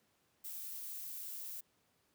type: noise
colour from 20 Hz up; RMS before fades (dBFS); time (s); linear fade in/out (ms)
violet; -45; 0.44-1.61; 10
effects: pink hiss -75 dBFS RMS until 2.14 s + high-pass 100 Hz 12 dB/octave